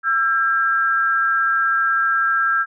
sine tone pair together, 1342 / 1609.8 Hz, E6 / G6, +31 / +46 cents, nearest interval minor third, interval 315 cents, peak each -18 dBFS, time 0.03-2.66 s, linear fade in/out 50 ms, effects none

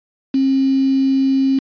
sine tone with quantisation, 268.5 Hz, C4, 45 cents sharp, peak -12 dBFS, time 0.34-1.59 s, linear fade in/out 5 ms, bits 5, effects resampled to 11025 Hz

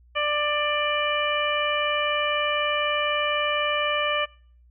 harmonic tone, 592 Hz, D5, 14 cents sharp, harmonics 1 / 2 / 3 / 4 / 5, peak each -27 / -27 / -31 / -28 / -29 dBFS, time 0.15-4.26 s, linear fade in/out 20 ms, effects noise-tail reverb RT60 0.5 s tail -24 dB re dry + added 60 Hz sine -52 dBFS peak until 4.7 s

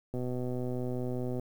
click train, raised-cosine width 2 ms, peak -23 dBFS, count 158, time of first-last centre 0.14-1.396 s, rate 125 Hz, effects 9-bit

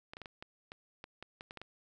clicks, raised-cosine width 0.3 ms, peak -29 dBFS, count 12, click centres 0.135 / 0.169 / 0.217 / 0.258 / 0.425 / 0.719 / 1.041 / 1.226 / 1.409 / 1.509 / 1.573 / 1.616 s, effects none

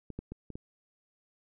clicks, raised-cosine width 3 ms, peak -28 / -24 / -27 / -30 / -27 dBFS, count 5, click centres 0.103 / 0.19 / 0.32 / 0.503 / 0.555 s, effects none

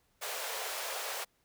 pink high-pass noise, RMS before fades -38 dBFS, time 0.21-1.25 s, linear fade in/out 20 ms, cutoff 450 Hz, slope 48 dB/octave, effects pink hiss -73 dBFS RMS until 1.44 s

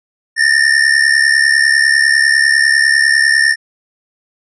square ring-modulated tone, 1807 Hz, A6, 46 cents sharp, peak -6 dBFS, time 0.36-3.56 s, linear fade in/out 50 ms, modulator 35 Hz, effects resampled to 22050 Hz

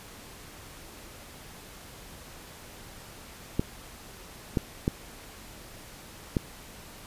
clicks, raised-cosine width 3 ms, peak -11 dBFS, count 4, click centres 3.595 / 4.572 / 4.879 / 6.368 s, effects pink hiss -47 dBFS RMS until 7.06 s + resampled to 32000 Hz

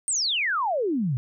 sine exponential sweep, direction down, 8870 to 116.6 Hz, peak -22 dBFS, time 0.08-1.17 s, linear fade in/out 0 ms, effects none

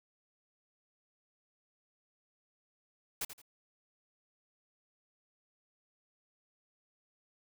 white noise with echo, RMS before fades -36 dBFS, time 3.21-3.25 s, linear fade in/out 5 ms, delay 84 ms, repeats 2, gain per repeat -11 dB, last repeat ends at 3.418 s, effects none

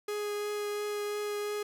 45% pulse tone with vibrato, 415.2 Hz, G#4, in tune, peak -32 dBFS, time 0.08-1.63 s, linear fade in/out 5 ms, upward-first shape triangle, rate 2.9 Hz, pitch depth 10 cents each way, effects none

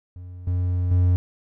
triangle tone with level steps, 89.7 Hz, F2, 47 cents sharp, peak -33 / -18 / -13 dBFS, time 0.16-1.16 s, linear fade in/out 0 ms, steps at 0.47 / 0.91 s, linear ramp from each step 2 ms, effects none

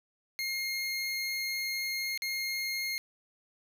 25% pulse tone with dropouts, 2137 Hz, C7, 36 cents sharp, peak -28 dBFS, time 0.39-2.98 s, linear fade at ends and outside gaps 0 ms, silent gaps 2.176-2.221 s, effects none

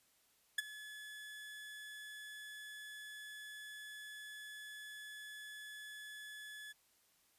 30% pulse tone with ADSR envelope, 1712 Hz, A6, 48 cents flat, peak -28 dBFS, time 0.58-6.73 s, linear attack 6 ms, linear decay 21 ms, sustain -18 dB, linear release 18 ms, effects white hiss -73 dBFS RMS until 7.38 s + resampled to 32000 Hz

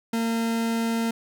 40% pulse tone, 228.5 Hz, A#3, 34 cents flat, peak -22 dBFS, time 0.13-1.11 s, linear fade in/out 5 ms, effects none

